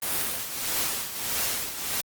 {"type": "noise with tremolo", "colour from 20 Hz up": "white", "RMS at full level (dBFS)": -26, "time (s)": [0.02, 2.01], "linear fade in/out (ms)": 5, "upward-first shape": "triangle", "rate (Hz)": 1.6, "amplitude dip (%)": 70, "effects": ["Opus 32 kbps"]}